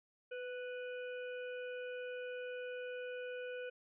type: harmonic tone with a mistuned harmonic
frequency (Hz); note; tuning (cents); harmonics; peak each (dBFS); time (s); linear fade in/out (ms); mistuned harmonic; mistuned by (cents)
493.9; B4; 0; 1 / 3 / 5 / 6; -42 / -49 / -54 / -59; 0.31-3.7; 10; 1; +16
effects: none